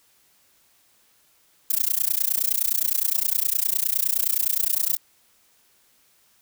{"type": "noise with amplitude modulation", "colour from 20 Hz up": "violet", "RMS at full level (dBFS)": -19, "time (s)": [1.7, 4.97], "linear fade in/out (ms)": 5, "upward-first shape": "sine", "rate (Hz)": 29.7, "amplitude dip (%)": 100, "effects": ["white hiss -61 dBFS RMS until 6.41 s"]}